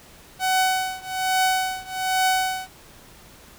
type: tone with tremolo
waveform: sawtooth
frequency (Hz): 750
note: F#5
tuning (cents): +23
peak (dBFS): -13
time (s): 0.39-2.69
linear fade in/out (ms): 50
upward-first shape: triangle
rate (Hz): 1.2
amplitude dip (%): 95
effects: pink hiss -48 dBFS RMS until 3.58 s